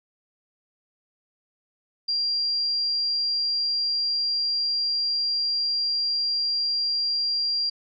sine tone, 4762 Hz, D8, 23 cents sharp, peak -22 dBFS, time 2.08-7.7 s, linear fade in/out 10 ms, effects none

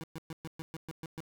25% pulse tone bursts, 161.4 Hz, E3, 36 cents flat, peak -35 dBFS, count 9, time 0.01-1.204 s, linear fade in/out 0 ms, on 26 ms, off 120 ms, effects none

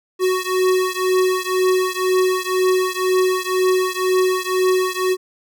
square beating tone pair, 370 / 372 Hz, F#4 / F#4, 0 / +9 cents, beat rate 2 Hz, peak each -19 / -20 dBFS, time 0.19-5.17 s, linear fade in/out 50 ms, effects none

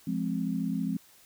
sine chord, F minor, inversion none, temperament just, 174.61 / 209.5 / 261.9 Hz, F3 / Ab3 / C4, 0 / +15 / +2 cents, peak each -32 dBFS, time 0.07-0.97 s, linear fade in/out 5 ms, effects white hiss -58 dBFS RMS until 1.25 s

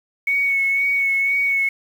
sine tone with vibrato, 2217 Hz, C#7, in tune, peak -16 dBFS, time 0.27-1.69 s, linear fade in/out 5 ms, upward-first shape sine, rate 2 Hz, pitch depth 21 cents each way, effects 7-bit

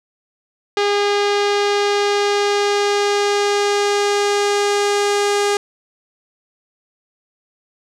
sawtooth tone with low-pass filter sweep, 407.7 Hz, G#4, 32 cents flat, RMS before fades -17 dBFS, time 0.77-5.57 s, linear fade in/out 2 ms, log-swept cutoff 4500 to 7900 Hz, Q 1.3, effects none

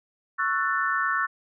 sine chord, F# minor seventh, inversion second, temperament just, 1110 / 1332 / 1480 / 1776 Hz, C#6 / E6 / F#6 / A6, +2 / +18 / 0 / +16 cents, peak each -28 dBFS, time 0.38-1.27 s, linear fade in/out 20 ms, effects none

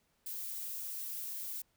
violet noise, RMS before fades -41 dBFS, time 0.26-1.62 s, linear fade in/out 5 ms, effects pink hiss -75 dBFS RMS until 1.76 s

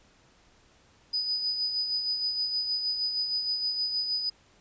sine tone with tremolo, 4978 Hz, D#8, in tune, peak -25 dBFS, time 1.13-4.3 s, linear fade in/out 10 ms, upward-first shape sine, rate 6.4 Hz, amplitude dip 45%, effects pink hiss -61 dBFS RMS until 4.6 s + resampled to 16000 Hz

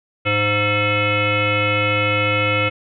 sine tone with frequency modulation, 1343 Hz, E6, 32 cents sharp, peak -15 dBFS, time 0.25-2.7 s, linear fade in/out 20 ms, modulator 412 Hz, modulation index 3.6, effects none

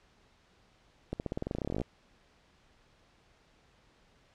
accelerating click train, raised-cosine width 2 ms, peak -20 dBFS, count 20, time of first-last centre 1.13-1.816 s, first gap 69 ms, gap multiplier 0.92, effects pink hiss -65 dBFS RMS until 4.34 s + low-pass 5000 Hz 12 dB/octave

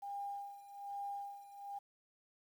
sine tone with tremolo, 804 Hz, G5, 44 cents sharp, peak -39 dBFS, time 0.02-1.79 s, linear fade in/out 10 ms, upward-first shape sine, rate 1.2 Hz, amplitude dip 80%, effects 11-bit

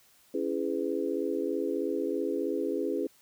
sine chord, C# minor seventh, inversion none, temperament just, 277.2 / 332.6 / 415.8 / 498.9 Hz, C#4 / E4 / G#4 / B4, 0 / +16 / +2 / +17 cents, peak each -34 / -33 / -32 / -35 dBFS, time 0.34-3.07 s, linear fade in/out 5 ms, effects white hiss -62 dBFS RMS until 3.21 s

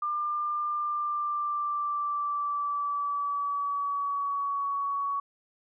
sine tone with pitch glide, 1196 to 1122.4 Hz, D6 to C#6, +31 to +21 cents, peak -27 dBFS, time 0.02-5.2 s, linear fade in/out 5 ms, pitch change -110 cents, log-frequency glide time 0.69-4.67 s, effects none

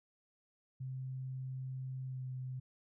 sine tone with pitch glide, 130.6 to 128.8 Hz, C3 to C3, -3 to -27 cents, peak -39 dBFS, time 0.8-2.6 s, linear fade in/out 10 ms, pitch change -24 cents, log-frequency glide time 2.06-2.22 s, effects none

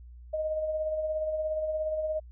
sine tone with tremolo, 622.3 Hz, D#5, in tune, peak -26 dBFS, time 0.33-2.2 s, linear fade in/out 10 ms, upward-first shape sine, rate 17 Hz, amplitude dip 40%, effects added 60 Hz sine -45 dBFS peak until 2.31 s

